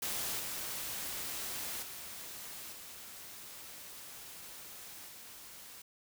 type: noise with level steps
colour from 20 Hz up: white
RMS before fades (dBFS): -37 / -40 / -46 / -49 / -51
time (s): 0.02-5.82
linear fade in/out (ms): 5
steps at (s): 0.39 / 1.82 / 2.72 / 5.08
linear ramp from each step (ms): 10
effects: none